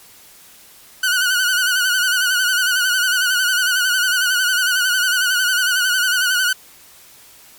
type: tone with vibrato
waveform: sawtooth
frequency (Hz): 1480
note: F#6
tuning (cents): 0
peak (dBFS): -11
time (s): 1.03-6.53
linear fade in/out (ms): 5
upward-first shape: sine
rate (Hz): 11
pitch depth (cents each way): 67
effects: white hiss -45 dBFS RMS until 7.58 s + MP3 96 kbps